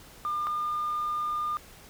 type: tone pair in turn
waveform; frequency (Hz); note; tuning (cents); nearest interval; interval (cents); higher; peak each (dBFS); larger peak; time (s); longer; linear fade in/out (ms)
sine; 1203 / 1208.8; D6 / D6; +41 / +50; unison; 9; second; -26; neither; 0.25-0.47 / 0.47-1.57; second; 0
effects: tanh soft clip ceiling -24 dBFS + pink hiss -51 dBFS RMS until 1.89 s